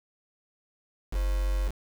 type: tone with quantisation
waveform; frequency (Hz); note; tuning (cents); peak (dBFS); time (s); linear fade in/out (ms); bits
sine; 47.49; F#1; +46; -24; 1.11-1.72; 50; 6
effects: none